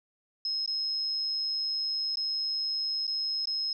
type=tone with dropouts; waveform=sine; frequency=5150 Hz; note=E8; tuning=41 cents flat; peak=-28 dBFS; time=0.45-3.73 s; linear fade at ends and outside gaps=2 ms; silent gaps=0.661-0.676 / 2.157-2.171 / 3.069-3.077 / 3.456-3.472 s; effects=none